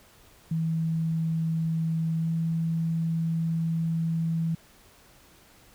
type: tone with pitch glide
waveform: sine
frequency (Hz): 162.3 to 164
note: E3 to E3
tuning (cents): -27 to -9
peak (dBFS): -24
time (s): 0.51-4.55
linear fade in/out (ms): 5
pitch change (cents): +18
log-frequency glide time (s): 2.18-2.31
effects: pink hiss -56 dBFS RMS until 5.74 s